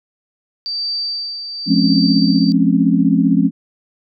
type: tone with tremolo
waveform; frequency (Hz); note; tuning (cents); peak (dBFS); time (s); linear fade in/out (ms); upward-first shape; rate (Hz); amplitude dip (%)
sine; 4645; D8; -20; -18; 0.66-2.52; 0; sine; 0.93; 55
type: chord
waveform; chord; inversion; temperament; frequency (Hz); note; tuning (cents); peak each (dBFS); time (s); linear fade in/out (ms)
sine; Db major seventh; first; equal with one note detuned; 174.61 / 211.9 / 261.6 / 277.2; F3 / Ab3 / C4 / Db4; 0 / +35 / 0 / 0; -16; 1.66-3.51; 50
effects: none